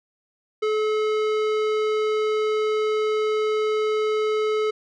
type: tone with tanh clipping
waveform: sine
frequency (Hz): 430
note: A4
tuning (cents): -40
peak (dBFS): -22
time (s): 0.62-4.71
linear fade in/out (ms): 10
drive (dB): 17
effects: none